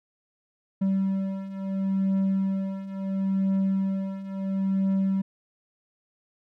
triangle beating tone pair, 192.6 / 193.33 Hz, G3 / G3, -30 / -24 cents, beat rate 0.73 Hz, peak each -27 / -23 dBFS, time 0.81-5.22 s, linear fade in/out 10 ms, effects none

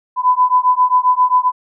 sine beating tone pair, 999 / 1006.5 Hz, B5 / B5, +20 / +33 cents, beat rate 7.5 Hz, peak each -13 dBFS, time 0.16-1.52 s, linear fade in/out 50 ms, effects none

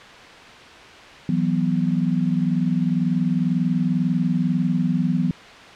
sine chord, E suspended second, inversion none, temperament equal, 164.81 / 185 / 246.9 Hz, E3 / F#3 / B3, 0 / 0 / 0 cents, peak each -22 / -22 / -23 dBFS, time 1.29-5.31 s, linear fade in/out 2 ms, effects white hiss -41 dBFS RMS until 5.75 s + low-pass 3000 Hz 12 dB/octave

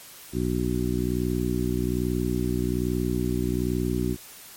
harmonic tone, 61.2 Hz, B1, 15 cents flat, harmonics 1 / 2 / 3 / 4 / 5 / 6, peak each -30 / -30 / -30 / -30 / -30 / -30 dBFS, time 0.32-4.17 s, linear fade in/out 50 ms, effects white hiss -45 dBFS RMS until 4.56 s + MP3 64 kbps

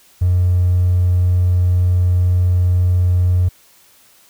triangle tone with hard clipping, 89.8 Hz, F2, 49 cents sharp, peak -11 dBFS, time 0.21-3.49 s, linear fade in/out 10 ms, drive 3 dB, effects white hiss -50 dBFS RMS until 4.29 s

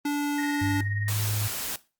square tone, 290 Hz, D4, 22 cents flat, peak -25 dBFS, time 0.05-0.81 s, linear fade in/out 5 ms
sine tone with tremolo, 1864.7 Hz, A#6, in tune, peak -30 dBFS, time 0.38-1.1 s, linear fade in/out 2 ms, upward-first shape triangle, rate 19 Hz, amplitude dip 80%
sine tone with pitch glide, 100.1 to 105.5 Hz, G2 to G#2, +37 to +28 cents, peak -26 dBFS, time 0.61-1.48 s, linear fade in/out 10 ms, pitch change +91 cents, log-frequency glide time 0.75-1.19 s
white noise, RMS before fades -32 dBFS, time 1.08-1.76 s, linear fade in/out 2 ms
effects noise-tail reverb RT60 0.3 s tail -18 dB re dry + Opus 32 kbps

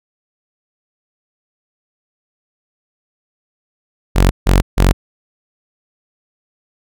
sawtooth tone bursts, 46.25 Hz, F#1, in tune, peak -4 dBFS, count 3, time 4.15-4.93 s, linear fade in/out 20 ms, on 160 ms, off 150 ms, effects none

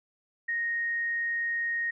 sine tone, 1864.7 Hz, A#6, in tune, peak -27 dBFS, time 0.48-1.91 s, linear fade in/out 10 ms, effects none

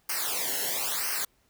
white noise with flanger, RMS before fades -30 dBFS, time 0.09-1.25 s, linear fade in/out 5 ms, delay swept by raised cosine 0.27 to 0.85 ms, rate 1 Hz, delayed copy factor -0.95, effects pink hiss -68 dBFS RMS until 1.49 s

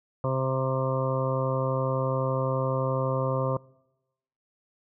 harmonic tone with a mistuned harmonic, 131.8 Hz, C3, 13 cents sharp, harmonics 1 / 2 / 3 / 4 / 5 / 7 / 8 / 9, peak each -27 / -36 / -36 / -29 / -37 / -38 / -35 / -37 dBFS, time 0.24-3.57 s, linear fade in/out 2 ms, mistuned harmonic 7, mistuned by +22 cents, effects noise-tail reverb RT60 1.0 s tail -25 dB re dry

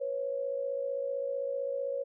sine tone pair together, 493.9 / 549.5 Hz, B4 / C#5, 0 / -15 cents, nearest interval major second, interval 185 cents, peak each -36 / -32 dBFS, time 0-2.04 s, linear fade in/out 20 ms, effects none

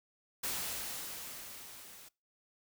white noise with level ramp, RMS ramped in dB -36 to -54 dBFS, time 0.43-2.09 s, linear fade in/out 10 ms, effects noise-tail reverb RT60 0.3 s tail -25 dB re dry

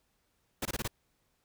pink noise bursts, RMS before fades -34 dBFS, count 5, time 0.62-0.878 s, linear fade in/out 5 ms, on 34 ms, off 22 ms, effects pink hiss -75 dBFS RMS until 1.44 s

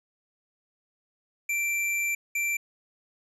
square tone bursts at uneven times, 2349 Hz, D7, in tune, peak -26 dBFS, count 2, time 1.49-2.15 / 2.35-2.57 s, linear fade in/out 5 ms, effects resampled to 32000 Hz

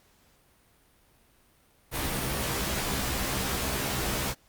pink noise with comb filter, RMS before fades -30 dBFS, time 1.91-4.35 s, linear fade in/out 50 ms, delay 15 ms, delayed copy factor +0.7, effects pink hiss -63 dBFS RMS until 4.48 s + Opus 48 kbps

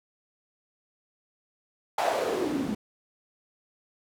white noise with band-pass filter sweep, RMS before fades -28 dBFS, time 1.98-2.75 s, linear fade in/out 5 ms, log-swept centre 820 to 200 Hz, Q 4.5, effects none

